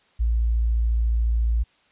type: tone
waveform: sine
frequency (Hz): 57.1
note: A#1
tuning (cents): -35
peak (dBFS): -18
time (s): 0.19-1.64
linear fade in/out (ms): 20
effects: white hiss -61 dBFS RMS until 1.91 s + resampled to 8000 Hz